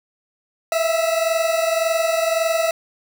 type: tone pair together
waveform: 40% pulse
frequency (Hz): 651 / 672.8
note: E5 / E5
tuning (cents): -22 / +35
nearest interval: minor second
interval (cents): 57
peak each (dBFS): -18 / -22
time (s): 0.72-2.71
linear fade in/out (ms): 2
effects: 7-bit